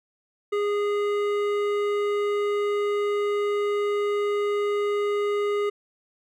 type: tone with hard clipping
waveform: sine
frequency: 411.3 Hz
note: G#4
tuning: 17 cents flat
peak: -24 dBFS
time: 0.52-5.7 s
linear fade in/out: 10 ms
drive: 12 dB
effects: none